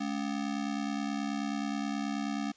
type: ring-modulated tone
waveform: square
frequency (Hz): 247.2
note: B3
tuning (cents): +2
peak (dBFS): -29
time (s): 0-2.52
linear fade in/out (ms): 10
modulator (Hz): 34.7
effects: white hiss -62 dBFS RMS until 2.56 s + resampled to 16000 Hz